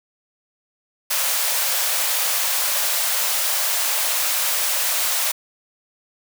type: high-pass noise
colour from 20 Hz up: white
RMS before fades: -21 dBFS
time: 1.1-5.32 s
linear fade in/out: 10 ms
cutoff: 500 Hz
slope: 96 dB/octave
effects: none